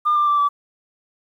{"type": "tone with pitch steps", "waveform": "sine", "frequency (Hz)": [1205, 1187.7, 1170.7, 1153.9], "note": ["D6", "D6", "D6", "D6"], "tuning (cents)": [44, 19, -6, -31], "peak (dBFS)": -13, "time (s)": [0.05, 0.49], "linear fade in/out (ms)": 20, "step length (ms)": 110, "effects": ["tanh soft clip ceiling -11 dBFS", "9-bit"]}